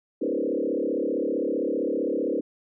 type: tone with frequency modulation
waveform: sine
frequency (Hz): 392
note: G4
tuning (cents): 0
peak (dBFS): -23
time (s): 0.21-2.41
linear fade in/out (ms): 10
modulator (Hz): 35.4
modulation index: 3.7
effects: none